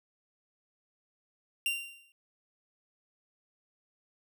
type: tone with exponential decay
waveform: 45% pulse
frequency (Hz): 2773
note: F7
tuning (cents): -13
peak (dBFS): -26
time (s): 1.66-2.12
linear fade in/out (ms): 1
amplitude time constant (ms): 100
effects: none